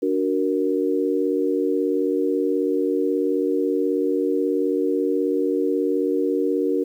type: chord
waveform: sine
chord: D augmented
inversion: none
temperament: equal with one note detuned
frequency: 291.5 / 370 / 466.2 Hz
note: D4 / F#4 / A#4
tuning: -13 / 0 / 0 cents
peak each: -23 dBFS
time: 0.02-6.84 s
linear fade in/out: 10 ms
effects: 9-bit